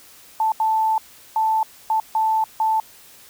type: tone bursts at uneven times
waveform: sine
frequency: 880 Hz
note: A5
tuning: in tune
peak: -16 dBFS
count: 6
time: 0.4-0.52 / 0.6-0.98 / 1.36-1.63 / 1.9-2 / 2.15-2.44 / 2.6-2.8 s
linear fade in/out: 2 ms
effects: white hiss -47 dBFS RMS until 3.29 s